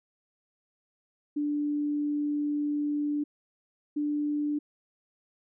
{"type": "tone pair in turn", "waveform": "sine", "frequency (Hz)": [293.7, 295], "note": ["D4", "D4"], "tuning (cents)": [0, 8], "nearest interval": "unison", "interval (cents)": 8, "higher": "second", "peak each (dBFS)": -26, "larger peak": "neither", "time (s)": [[1.36, 3.24], [3.96, 4.59]], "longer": "first", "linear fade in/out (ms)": 10, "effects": []}